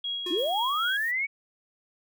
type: tone with tremolo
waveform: sine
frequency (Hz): 3300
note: G#7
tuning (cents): -12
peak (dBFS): -28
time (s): 0.04-0.97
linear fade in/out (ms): 5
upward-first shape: sine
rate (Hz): 3.9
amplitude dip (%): 35
type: tone with exponential decay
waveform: square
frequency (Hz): 357.8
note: F4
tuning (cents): +42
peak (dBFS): -32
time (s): 0.26-0.72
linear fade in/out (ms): 5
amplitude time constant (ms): 99
type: linear sweep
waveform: sine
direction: up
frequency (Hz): 277.2 to 2271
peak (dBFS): -25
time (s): 0.3-1.27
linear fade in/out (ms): 20
type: noise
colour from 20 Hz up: violet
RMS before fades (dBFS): -45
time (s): 0.37-1.12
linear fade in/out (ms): 20
effects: none